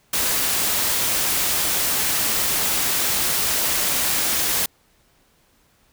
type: noise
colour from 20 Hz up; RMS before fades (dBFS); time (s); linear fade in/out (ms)
white; -21; 0.13-4.66; 5
effects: pink hiss -60 dBFS RMS until 5.92 s